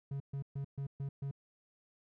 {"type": "tone bursts", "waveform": "triangle", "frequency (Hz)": 138.59, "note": "C#3", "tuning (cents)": 0, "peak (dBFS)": -34, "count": 6, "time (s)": [0.11, 1.312], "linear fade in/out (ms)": 5, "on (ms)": 92, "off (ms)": 130, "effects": []}